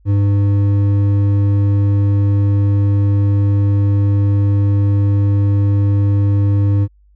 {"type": "tone with hard clipping", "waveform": "triangle", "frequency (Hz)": 100.6, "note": "G2", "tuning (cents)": 45, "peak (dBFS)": -12, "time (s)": [0.05, 6.88], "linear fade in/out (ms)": 50, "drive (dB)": 11, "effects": ["added 50 Hz sine -47 dBFS peak until 7.15 s"]}